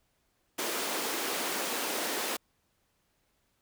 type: high-pass noise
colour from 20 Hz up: pink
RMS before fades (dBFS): -33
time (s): 0.58-2.37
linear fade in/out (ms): 10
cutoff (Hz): 280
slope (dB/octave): 24
effects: pink hiss -74 dBFS RMS until 3.61 s